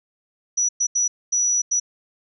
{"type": "tone bursts at uneven times", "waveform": "sine", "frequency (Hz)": 5880, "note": "F#8", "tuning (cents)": -12, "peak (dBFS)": -17, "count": 5, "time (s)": [[0.57, 0.69], [0.8, 0.87], [0.95, 1.08], [1.32, 1.62], [1.71, 1.8]], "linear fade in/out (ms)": 10, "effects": []}